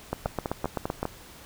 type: two click trains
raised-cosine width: 1 ms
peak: -14 / -13 dBFS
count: 5 / 8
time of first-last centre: 0.26-1.054 / 0.13-1.03 s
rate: 5.04 / 7.78 Hz
effects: pink hiss -48 dBFS RMS until 1.45 s